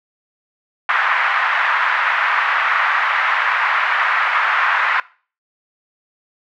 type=band-pass noise; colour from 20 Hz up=white; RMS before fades=-17 dBFS; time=0.89-5 s; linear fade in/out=2 ms; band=960 to 1900 Hz; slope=24 dB/octave; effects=noise-tail reverb RT60 0.4 s tail -21 dB re dry